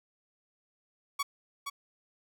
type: tone with echo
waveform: sawtooth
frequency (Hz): 1125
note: C#6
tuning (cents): +25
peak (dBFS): -25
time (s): 1.19-1.23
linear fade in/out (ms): 10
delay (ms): 470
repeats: 1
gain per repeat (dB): -6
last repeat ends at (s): 1.7
effects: none